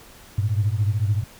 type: tone cluster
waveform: sine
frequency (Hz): 100.2 / 104.4 / 113.9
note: G2 / G#2 / A#2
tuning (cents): +38 / +10 / -40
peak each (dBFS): -20 / -29 / -23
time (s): 0.38-1.24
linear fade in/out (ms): 5
effects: tanh soft clip ceiling -11 dBFS + pink hiss -47 dBFS RMS until 1.39 s